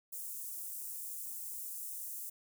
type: high-pass noise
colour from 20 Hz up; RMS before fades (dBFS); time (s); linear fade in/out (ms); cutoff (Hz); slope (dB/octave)
white; -43; 0.12-2.3; 10; 7800; 24
effects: none